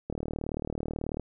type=click train; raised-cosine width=2 ms; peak=-19 dBFS; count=43; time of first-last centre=0.1-1.197 s; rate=38.3 Hz; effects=none

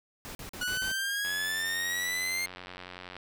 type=noise bursts; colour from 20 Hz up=pink; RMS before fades=-42 dBFS; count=5; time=0.25-0.918 s; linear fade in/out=0 ms; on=100 ms; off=42 ms
type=exponential sweep; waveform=sawtooth; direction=up; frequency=1459 to 2125 Hz; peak=-26 dBFS; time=0.61-2.46 s; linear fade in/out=5 ms
type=click train; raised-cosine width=0.3 ms; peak=-26 dBFS; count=175; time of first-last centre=1.25-3.166 s; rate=90.8 Hz
effects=none

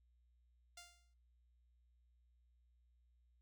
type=tone with exponential decay; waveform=5% pulse; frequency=698.5 Hz; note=F5; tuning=in tune; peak=-40 dBFS; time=0.77-1.14 s; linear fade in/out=5 ms; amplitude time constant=79 ms; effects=noise-tail reverb RT60 0.6 s tail -22 dB re dry + added 60 Hz sine -70 dBFS peak until 3.41 s

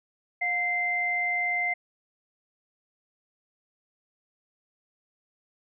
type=tone pair together; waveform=sine; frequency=713 / 2081 Hz; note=F5 / C7; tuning=+36 / -10 cents; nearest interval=octave + perfect fifth; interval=1854 cents; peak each=-32 / -25 dBFS; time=0.41-1.74 s; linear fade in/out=10 ms; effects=none

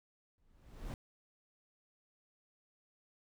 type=noise with exponential growth; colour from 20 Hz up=brown; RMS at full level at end=-37 dBFS; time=0.38-0.94 s; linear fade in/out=1 ms; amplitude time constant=120 ms; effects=none

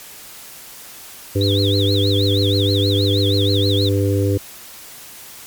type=harmonic tone; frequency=99.3 Hz; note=G2; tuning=23 cents sharp; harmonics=1 / 3 / 4 / 5; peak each=-16 / -21 / -22 / -23 dBFS; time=1.35-4.38 s; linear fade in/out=10 ms
type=tone with vibrato; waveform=sine; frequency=3729 Hz; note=A#7; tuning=in tune; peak=-20 dBFS; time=1.41-3.89 s; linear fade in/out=2 ms; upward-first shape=triangle; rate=6.3 Hz; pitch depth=260 cents each way
effects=white hiss -38 dBFS RMS until 5.46 s + MP3 96 kbps

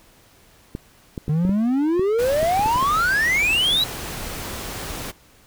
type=clicks; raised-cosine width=3 ms; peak=-15 dBFS; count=11; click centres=0.751 / 1.178 / 1.281 / 1.451 / 1.494 / 1.995 / 2.43 / 2.594 / 2.66 / 2.759 / 2.827 s
type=exponential sweep; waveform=triangle; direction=up; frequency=146.83 to 4000 Hz; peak=-15 dBFS; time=1.29-3.84 s; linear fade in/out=5 ms
type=noise; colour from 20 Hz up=pink; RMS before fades=-31 dBFS; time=2.18-5.12 s; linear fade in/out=20 ms
effects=pink hiss -53 dBFS RMS until 5.46 s

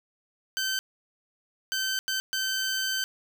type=tone bursts at uneven times; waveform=15% pulse; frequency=1542 Hz; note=G6; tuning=29 cents flat; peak=-20 dBFS; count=4; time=0.57-0.79 / 1.72-1.99 / 2.08-2.2 / 2.33-3.04 s; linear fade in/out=0 ms; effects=none

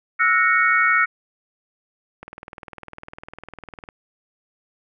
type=chord; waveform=sine; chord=F# dominant seventh; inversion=third; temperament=equal with one note detuned; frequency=1318.5 / 1450.4 / 1864.7 / 2217 Hz; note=E6 / F#6 / A#6 / C#7; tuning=0 / -35 / 0 / 0 cents; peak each=-20 dBFS; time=0.19-1.06 s; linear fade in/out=20 ms
type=click train; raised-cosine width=0.5 ms; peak=-21 dBFS; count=34; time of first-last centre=2.23-3.888 s; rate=19.9 Hz
effects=none

